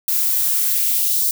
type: noise with high-pass filter sweep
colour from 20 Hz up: violet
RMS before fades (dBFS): -18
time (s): 0.08-1.31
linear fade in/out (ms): 2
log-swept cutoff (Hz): 470 to 4900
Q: 1.4
effects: none